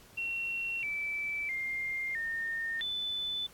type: tone with pitch steps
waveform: sine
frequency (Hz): 2728 / 2317 / 2110 / 1827 / 3502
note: F7 / D7 / C7 / A#6 / A7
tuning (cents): -41 / -24 / +14 / -35 / -9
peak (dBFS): -32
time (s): 0.17-3.47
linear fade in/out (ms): 10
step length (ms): 660
effects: pink hiss -57 dBFS RMS until 3.53 s + AAC 64 kbps